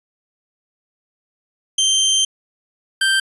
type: tone pair in turn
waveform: 25% pulse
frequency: 3136 / 1568 Hz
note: G7 / G6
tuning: 0 / 0 cents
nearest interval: octave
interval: 1200 cents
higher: first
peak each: -10 dBFS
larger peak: neither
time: 1.78-2.25 / 3.01-3.2 s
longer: first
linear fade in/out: 5 ms
effects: resampled to 24000 Hz